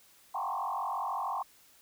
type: tone with frequency modulation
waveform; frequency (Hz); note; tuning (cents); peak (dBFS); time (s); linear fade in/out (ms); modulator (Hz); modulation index
sine; 926; A#5; -12; -31; 0.34-1.43; 10; 46.2; 4.3
effects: white hiss -61 dBFS RMS until 1.81 s